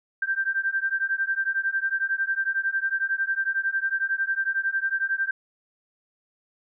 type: beating tone pair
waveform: sine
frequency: 1568 / 1579 Hz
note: G6 / G6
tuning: 0 / +12 cents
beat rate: 11 Hz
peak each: -26 dBFS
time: 0.22-5.31 s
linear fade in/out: 5 ms
effects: none